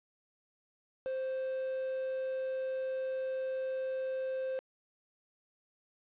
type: tone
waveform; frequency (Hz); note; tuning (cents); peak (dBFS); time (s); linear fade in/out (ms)
triangle; 523.3; C5; 0; -31; 1.06-4.59; 0
effects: resampled to 8000 Hz + 10-bit